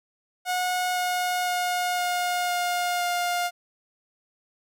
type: tone with pitch steps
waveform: sawtooth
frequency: 727 / 722.8 / 718.6 / 714.5 / 710.4 / 706.3 Hz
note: F#5 / F#5 / F5 / F5 / F5 / F5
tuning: -31 / -41 / +49 / +39 / +29 / +19 cents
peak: -20 dBFS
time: 0.45-3.51 s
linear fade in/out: 50 ms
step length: 510 ms
effects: none